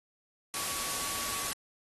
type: tone in noise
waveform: sine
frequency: 1130 Hz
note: C#6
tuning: 33 cents sharp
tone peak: -43 dBFS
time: 0.54-1.53 s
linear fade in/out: 0 ms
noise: white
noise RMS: -34 dBFS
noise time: 0.54-1.53 s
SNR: -12 dB
effects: AAC 32 kbps